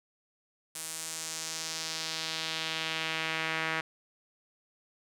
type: tone with band-pass filter sweep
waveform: sawtooth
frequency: 160.4 Hz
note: E3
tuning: 47 cents flat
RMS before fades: -35 dBFS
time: 0.75-3.81 s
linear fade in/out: 5 ms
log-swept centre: 9400 to 1900 Hz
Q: 1.6
effects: none